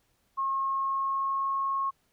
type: tone with pitch glide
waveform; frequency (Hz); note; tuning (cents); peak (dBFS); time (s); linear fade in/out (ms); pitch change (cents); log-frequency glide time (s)
sine; 1081 to 1089.1; C#6 to C#6; -44 to -31; -26; 0.37-1.91; 20; +13; 0.6-1.5
effects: pink hiss -71 dBFS RMS until 2.12 s